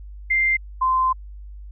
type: tone pair in turn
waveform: sine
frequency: 2094 / 1035.9 Hz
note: C7 / C6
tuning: +1 / -18 cents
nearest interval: octave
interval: 1219 cents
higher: first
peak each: -16 dBFS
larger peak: neither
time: 0.3-0.57 / 0.81-1.13 s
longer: second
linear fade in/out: 10 ms
effects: added 50 Hz sine -35 dBFS peak until 1.71 s